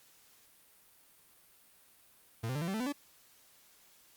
40% pulse tone with pitch steps, 113.3 / 129.4 / 147.78 / 168.78 / 192.76 / 220.1 / 251.4 / 287.2 Hz, A#2 / C3 / D3 / E3 / G3 / A3 / B3 / D4, -49 / -19 / +11 / +41 / -29 / +1 / +31 / -39 cents, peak -32 dBFS, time 2.43-2.926 s, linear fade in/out 10 ms, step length 62 ms, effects white hiss -63 dBFS RMS until 4.16 s + Opus 48 kbps

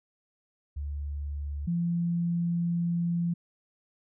sine tone pair in turn, 72.2 / 171.29 Hz, D2 / F3, -29 / -33 cents, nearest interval octave + minor third, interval 1496 cents, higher second, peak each -31 / -25 dBFS, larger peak second, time 0.76-1.67 / 1.67-3.34 s, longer second, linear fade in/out 10 ms, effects none

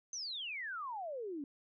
sine exponential sweep, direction down, 6300 to 270 Hz, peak -39 dBFS, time 0.13-1.44 s, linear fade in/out 2 ms, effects none

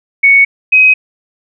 sine tone pair in turn, 2222 / 2527 Hz, C#7 / D#7, +4 / +26 cents, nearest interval major second, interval 222 cents, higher second, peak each -3 dBFS, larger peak neither, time 0.23-0.45 / 0.72-0.94 s, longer neither, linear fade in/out 10 ms, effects none

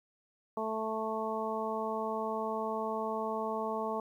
harmonic tone, 220 Hz, A3, in tune, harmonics 1 / 2 / 3 / 4 / 5, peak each -40 / -37 / -38 / -38 / -39 dBFS, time 0.57-4 s, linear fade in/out 2 ms, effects 11-bit

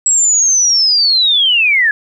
sine linear sweep, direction down, 7770 to 1661.2 Hz, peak -8 dBFS, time 0.06-1.91 s, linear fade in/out 2 ms, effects 8-bit

